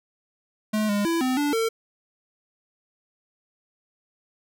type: tone with pitch steps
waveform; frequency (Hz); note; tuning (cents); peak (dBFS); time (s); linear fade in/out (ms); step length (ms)
square; 214.2 / 204.4 / 333.6 / 256.5 / 290.9 / 452; A3 / G#3 / E4 / C4 / D4 / A4; -46 / -27 / +21 / -34 / -16 / +47; -22; 0.73-1.69; 10; 160
effects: none